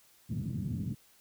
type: band-pass noise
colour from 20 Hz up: pink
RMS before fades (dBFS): -35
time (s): 0.29-0.95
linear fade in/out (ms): 20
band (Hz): 110 to 200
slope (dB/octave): 24
effects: white hiss -63 dBFS RMS until 1.2 s